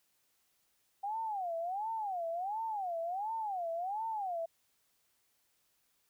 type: tone with vibrato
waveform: sine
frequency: 773 Hz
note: G5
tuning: 24 cents flat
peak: -34 dBFS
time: 1.03-4.46 s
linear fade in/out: 10 ms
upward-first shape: sine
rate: 1.4 Hz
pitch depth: 270 cents each way
effects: white hiss -75 dBFS RMS until 6.09 s